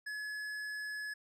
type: tone with tanh clipping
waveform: sine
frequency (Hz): 1701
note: G#6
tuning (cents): +41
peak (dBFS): -40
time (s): 0.06-1.14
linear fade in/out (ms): 10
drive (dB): 12
effects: none